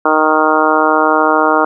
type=harmonic tone; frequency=155.6 Hz; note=D#3; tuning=in tune; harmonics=2 / 3 / 4 / 5 / 6 / 7 / 8 / 9; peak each=-17 / -17 / -17 / -17 / -17 / -17 / -17 / -17 dBFS; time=0.05-1.65 s; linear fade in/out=5 ms; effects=none